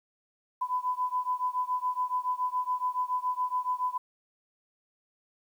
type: beating tone pair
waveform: sine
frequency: 999 / 1006.1 Hz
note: B5 / B5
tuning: +20 / +32 cents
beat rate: 7.1 Hz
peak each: -30 / -31 dBFS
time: 0.61-3.98 s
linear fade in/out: 10 ms
effects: 10-bit